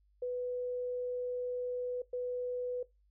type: tone bursts at uneven times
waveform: sine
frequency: 495.3 Hz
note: B4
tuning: 5 cents sharp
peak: -33 dBFS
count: 2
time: 0.22-2.02 / 2.13-2.83 s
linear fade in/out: 5 ms
effects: noise-tail reverb RT60 0.2 s tail -20 dB re dry + added 50 Hz sine -66 dBFS peak until 3.1 s